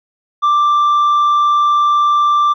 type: tone with tanh clipping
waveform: sine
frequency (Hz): 1178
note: D6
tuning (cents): +5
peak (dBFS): -10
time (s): 0.42-2.54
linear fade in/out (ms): 20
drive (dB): 3
effects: none